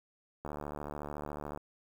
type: click train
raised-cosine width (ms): 1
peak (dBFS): -26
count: 84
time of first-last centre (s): 0.45-1.575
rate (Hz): 73.8
effects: 9-bit